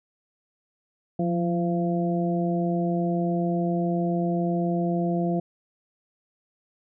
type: harmonic tone with a mistuned harmonic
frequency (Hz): 171.3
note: F3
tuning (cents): -33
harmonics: 1 / 2 / 3 / 4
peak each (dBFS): -24 / -28 / -34 / -30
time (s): 1.19-5.4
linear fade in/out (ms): 5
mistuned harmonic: 1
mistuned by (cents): +40
effects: none